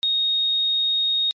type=tone; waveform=sine; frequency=3729 Hz; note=A#7; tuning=in tune; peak=-18 dBFS; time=0.03-1.31 s; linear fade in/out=0 ms; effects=MP3 48 kbps